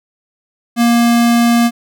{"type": "tone", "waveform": "square", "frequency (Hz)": 235.6, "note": "A#3", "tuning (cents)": 19, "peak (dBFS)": -9, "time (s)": [0.76, 1.71], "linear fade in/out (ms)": 50, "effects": []}